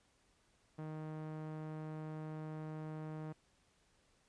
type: tone with low-pass filter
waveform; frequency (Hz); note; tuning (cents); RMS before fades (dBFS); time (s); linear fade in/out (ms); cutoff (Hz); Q
sawtooth; 155.56; D#3; 0; -45; 0.78-3.33; 10; 1300; 0.67
effects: pink hiss -73 dBFS RMS until 4.28 s + resampled to 22050 Hz